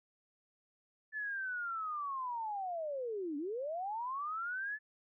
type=linear two-way sweep; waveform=sine; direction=down then up; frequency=1750 to 277.2 to 1750 Hz; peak=-36 dBFS; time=1.12-4.79 s; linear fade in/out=50 ms; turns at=3.37 s; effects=none